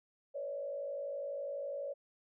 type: tone with frequency modulation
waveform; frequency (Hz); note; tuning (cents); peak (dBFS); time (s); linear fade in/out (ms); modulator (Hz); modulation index
sine; 564; C#5; +30; -37; 0.34-1.94; 20; 52; 0.84
effects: none